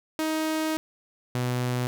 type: tone pair in turn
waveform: sawtooth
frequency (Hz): 314.6 / 124.24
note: D#4 / B2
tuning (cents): +19 / +11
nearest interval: octave + major third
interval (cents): 1608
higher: first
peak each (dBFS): -21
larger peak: neither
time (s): 0.19-0.77 / 1.35-1.87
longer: first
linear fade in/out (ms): 0
effects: none